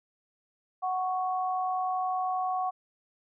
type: tone pair together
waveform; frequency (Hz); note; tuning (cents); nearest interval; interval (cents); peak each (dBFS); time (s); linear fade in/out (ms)
sine; 741.4 / 1108.7; F#5 / C#6; +3 / 0; perfect fifth; 697; -28 / -33; 0.82-2.71; 20
effects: none